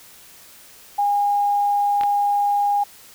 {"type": "tone", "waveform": "sine", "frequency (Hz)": 815, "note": "G#5", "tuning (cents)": -33, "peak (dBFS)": -16, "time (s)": [0.98, 2.84], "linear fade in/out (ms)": 10}
{"type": "clicks", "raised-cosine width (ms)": 0.3, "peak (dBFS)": -15, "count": 2, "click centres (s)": [2.011, 2.035]}
{"effects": ["white hiss -46 dBFS RMS until 3.14 s"]}